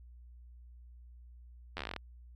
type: slowing click train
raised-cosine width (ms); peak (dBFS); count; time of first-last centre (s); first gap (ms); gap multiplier
0.3; -22; 12; 1.77-1.963; 11; 1.09
effects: added 60 Hz sine -51 dBFS peak until 2.35 s